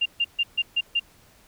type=tone bursts; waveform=sine; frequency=2794 Hz; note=F7; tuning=in tune; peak=-19 dBFS; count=6; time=0.01-0.998 s; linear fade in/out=10 ms; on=48 ms; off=140 ms; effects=pink hiss -56 dBFS RMS until 1.47 s